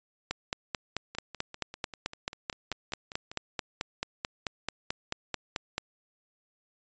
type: two click trains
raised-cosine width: 0.2 ms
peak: -13 / -24 dBFS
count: 26 / 12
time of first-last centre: 0.31-5.78 / 1.15-3.315 s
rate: 4.57 / 5.08 Hz
effects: resampled to 16000 Hz